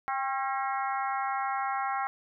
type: harmonic tone with a mistuned harmonic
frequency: 270.6 Hz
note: C#4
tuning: 42 cents flat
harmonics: 3 / 4 / 5 / 6 / 7 / 8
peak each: -31 / -34 / -35 / -42 / -41 / -43 dBFS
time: 0.08-2.07 s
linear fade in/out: 0 ms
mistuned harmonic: 3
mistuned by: -36 cents
effects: none